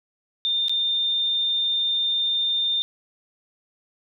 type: tone with dropouts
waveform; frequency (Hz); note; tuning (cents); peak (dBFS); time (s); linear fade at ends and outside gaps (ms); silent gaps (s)
sine; 3613; A7; +45; -20; 0.45-2.82; 0; 0.683-0.695
effects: none